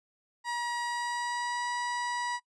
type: tone with pitch glide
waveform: 30% pulse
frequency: 957 to 969.8 Hz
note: A#5 to B5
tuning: +45 to -32 cents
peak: -28 dBFS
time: 0.44-2.4 s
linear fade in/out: 50 ms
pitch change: +23 cents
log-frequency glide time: 0.84-1.7 s
effects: noise-tail reverb RT60 0.1 s tail -24 dB re dry + resampled to 22050 Hz